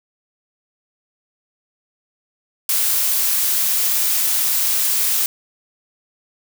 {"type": "noise", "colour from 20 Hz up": "blue", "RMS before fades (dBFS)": -18, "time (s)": [2.69, 5.26], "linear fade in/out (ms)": 2, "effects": []}